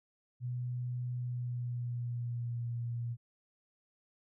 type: tone with pitch glide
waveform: sine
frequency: 123.47 to 118.51 Hz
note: B2 to A#2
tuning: 0 to +29 cents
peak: -34 dBFS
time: 0.4-3.17 s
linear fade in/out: 50 ms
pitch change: -71 cents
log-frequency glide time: 1.14-2.67 s
effects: none